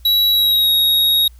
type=tone with pitch glide; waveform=square; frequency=3900 to 3774 Hz; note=B7 to A#7; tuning=-23 to +21 cents; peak=-12 dBFS; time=0.05-1.28 s; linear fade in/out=5 ms; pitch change=-56 cents; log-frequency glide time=0.31-0.7 s; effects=added 60 Hz sine -39 dBFS peak until 1.39 s + white hiss -56 dBFS RMS until 1.39 s